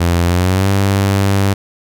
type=tone with pitch glide; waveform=sawtooth; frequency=86.2 to 98.45 Hz; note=F2 to G2; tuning=-22 to +8 cents; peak=-7 dBFS; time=0-1.54 s; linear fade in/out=10 ms; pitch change=+230 cents; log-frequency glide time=0.25-0.7 s; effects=none